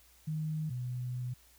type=tone pair in turn; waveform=sine; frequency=155.56 / 124.62 Hz; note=D#3 / B2; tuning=0 / +16 cents; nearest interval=major third; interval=384 cents; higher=first; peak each=-32 / -34 dBFS; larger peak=first; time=0.27-0.7 / 0.7-1.34 s; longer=second; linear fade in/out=10 ms; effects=added 60 Hz sine -65 dBFS peak until 1.58 s + white hiss -63 dBFS RMS until 1.58 s